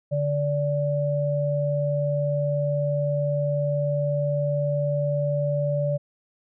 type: tone pair together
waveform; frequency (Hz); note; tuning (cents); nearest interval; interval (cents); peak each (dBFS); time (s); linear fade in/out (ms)
sine; 144.86 / 581; D3 / D5; -23 / -19; 2 octaves; 2404; -24 / -24; 0.11-5.98; 20
effects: none